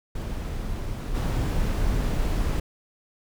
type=noise with level steps; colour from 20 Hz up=brown; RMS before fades=-30 / -24 dBFS; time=0.15-2.6 s; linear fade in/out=5 ms; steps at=1.14 s; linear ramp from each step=20 ms; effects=none